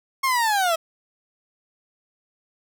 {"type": "linear sweep", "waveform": "30% pulse", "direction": "down", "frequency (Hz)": [1091, 636], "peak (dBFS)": -16, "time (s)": [0.23, 0.76], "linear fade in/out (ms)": 10, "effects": []}